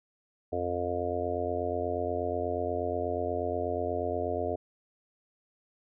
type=harmonic tone; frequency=88.3 Hz; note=F2; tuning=20 cents sharp; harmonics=1 / 3 / 4 / 5 / 6 / 7 / 8; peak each=-38 / -39 / -38 / -34 / -40 / -34 / -36 dBFS; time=0.52-4.56 s; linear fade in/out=10 ms; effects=none